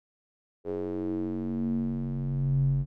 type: tone with band-pass filter sweep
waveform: square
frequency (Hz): 46.25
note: F#1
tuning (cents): 0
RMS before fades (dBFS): -29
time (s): 0.64-2.86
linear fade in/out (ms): 50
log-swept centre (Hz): 430 to 120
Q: 5.3
effects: none